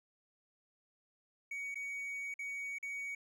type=tone with dropouts; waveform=triangle; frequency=2247 Hz; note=C#7; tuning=23 cents sharp; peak=-37 dBFS; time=1.51-3.15 s; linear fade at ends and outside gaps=5 ms; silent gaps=1.745-1.755 / 2.341-2.39 / 2.785-2.827 s; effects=none